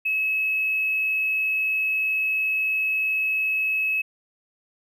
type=tone with hard clipping; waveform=triangle; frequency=2577 Hz; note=E7; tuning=40 cents flat; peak=-21 dBFS; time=0.05-4.02 s; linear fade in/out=10 ms; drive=3 dB; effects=none